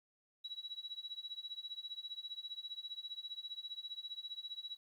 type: tone with tremolo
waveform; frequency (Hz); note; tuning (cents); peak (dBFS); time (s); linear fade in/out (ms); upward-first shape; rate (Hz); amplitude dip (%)
sine; 3900; B7; -23; -39; 0.44-4.77; 10; triangle; 15; 100
effects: 12-bit